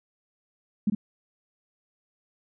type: tone with echo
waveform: sine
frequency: 208.9 Hz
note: G#3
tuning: 10 cents sharp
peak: -19 dBFS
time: 0.87-0.9 s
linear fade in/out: 5 ms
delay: 50 ms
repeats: 1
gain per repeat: -5 dB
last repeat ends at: 0.95 s
effects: none